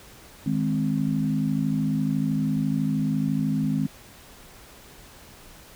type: chord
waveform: sine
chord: Ab major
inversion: second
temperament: equal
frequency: 155.56 / 207.7 / 261.6 Hz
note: Eb3 / Ab3 / C4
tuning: 0 / 0 / 0 cents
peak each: -26 dBFS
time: 0.46-3.87 s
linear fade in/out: 5 ms
effects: pink hiss -48 dBFS RMS until 5.75 s